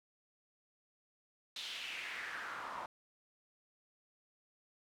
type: noise with band-pass filter sweep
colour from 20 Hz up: pink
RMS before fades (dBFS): -44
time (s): 1.56-2.86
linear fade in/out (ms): 2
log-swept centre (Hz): 3700 to 970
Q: 3.3
effects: none